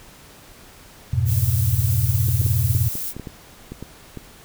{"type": "chord", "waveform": "sine", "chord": "F diminished", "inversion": "none", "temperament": "equal", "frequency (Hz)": [87.31, 103.83, 123.47], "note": ["F2", "Ab2", "Cb3"], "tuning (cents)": [0, 0, 0], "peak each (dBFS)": [-22, -22, -20], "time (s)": [1.13, 2.89], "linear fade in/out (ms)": 5}
{"type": "noise", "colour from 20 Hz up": "violet", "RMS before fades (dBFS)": -28, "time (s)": [1.25, 3.14], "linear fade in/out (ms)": 50}
{"type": "clicks", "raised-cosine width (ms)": 3, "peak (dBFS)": -19, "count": 11, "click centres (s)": [2.285, 2.415, 2.464, 2.75, 2.954, 3.166, 3.197, 3.272, 3.72, 3.826, 4.173]}
{"effects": ["pink hiss -46 dBFS RMS until 4.44 s"]}